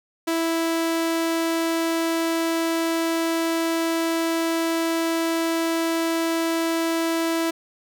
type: tone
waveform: sawtooth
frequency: 329.6 Hz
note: E4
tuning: in tune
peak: -17 dBFS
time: 0.27-7.51 s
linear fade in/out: 10 ms
effects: none